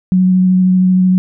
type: tone with vibrato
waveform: sine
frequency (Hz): 184.6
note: F#3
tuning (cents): -4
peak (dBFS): -7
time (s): 0.12-1.18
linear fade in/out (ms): 0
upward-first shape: sine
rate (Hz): 13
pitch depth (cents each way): 12
effects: none